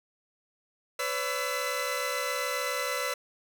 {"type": "tone cluster", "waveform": "sawtooth", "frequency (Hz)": [502, 569, 1331, 2016], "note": ["B4", "C#5", "E6", "B6"], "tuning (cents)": [28, 45, 16, 35], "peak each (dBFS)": -31, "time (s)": [0.99, 3.14], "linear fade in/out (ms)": 5, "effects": []}